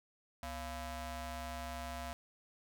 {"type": "ring-modulated tone", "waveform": "sawtooth", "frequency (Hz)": 311.1, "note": "D#4", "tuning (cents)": 0, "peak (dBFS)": -34, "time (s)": [0.43, 2.13], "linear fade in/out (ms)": 0, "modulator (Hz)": 379, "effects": []}